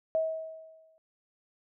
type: tone with exponential decay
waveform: sine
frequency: 641 Hz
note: E5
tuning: 49 cents flat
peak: -23 dBFS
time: 0.15-0.98 s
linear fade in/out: 0 ms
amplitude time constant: 180 ms
effects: none